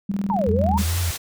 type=tone with tremolo; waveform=sine; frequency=197.8 Hz; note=G3; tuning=16 cents sharp; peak=-19 dBFS; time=0.09-0.83 s; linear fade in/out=5 ms; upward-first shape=square; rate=20 Hz; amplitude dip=65%
type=exponential two-way sweep; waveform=sine; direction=down then up; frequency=974 to 415.3 to 974 Hz; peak=-20 dBFS; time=0.3-0.78 s; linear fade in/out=0 ms; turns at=0.51 s
type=tone with vibrato; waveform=sine; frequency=83.3 Hz; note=E2; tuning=19 cents sharp; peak=-20 dBFS; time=0.47-1.11 s; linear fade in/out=5 ms; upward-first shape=sine; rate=2.4 Hz; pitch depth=100 cents each way
type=low-pass noise; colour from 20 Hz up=white; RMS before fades=-30 dBFS; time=0.77-1.18 s; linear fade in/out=20 ms; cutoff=12000 Hz; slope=12 dB/octave
effects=none